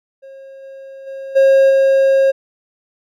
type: tone with level steps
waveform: triangle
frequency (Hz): 540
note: C#5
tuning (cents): -45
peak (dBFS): -32 / -30 / -24 / -5 / -7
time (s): 0.22-2.32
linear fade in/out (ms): 20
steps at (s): 0.62 / 1.06 / 1.35 / 1.69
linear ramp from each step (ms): 20
effects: none